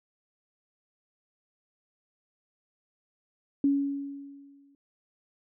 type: tone with exponential decay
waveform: sine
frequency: 280 Hz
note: C#4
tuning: 18 cents sharp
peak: -19 dBFS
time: 3.64-4.75 s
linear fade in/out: 2 ms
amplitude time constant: 240 ms
effects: none